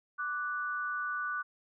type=tone pair together; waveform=sine; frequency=1172.5 / 1480 Hz; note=D6 / F#6; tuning=-3 / 0 cents; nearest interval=major third; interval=403 cents; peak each=-36 / -34 dBFS; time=0.18-1.43 s; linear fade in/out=20 ms; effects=none